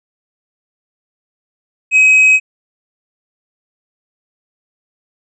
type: tone with tanh clipping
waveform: triangle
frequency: 2538 Hz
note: D#7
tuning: 34 cents sharp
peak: -6 dBFS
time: 1.91-2.4 s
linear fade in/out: 50 ms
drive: 7 dB
effects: resampled to 24000 Hz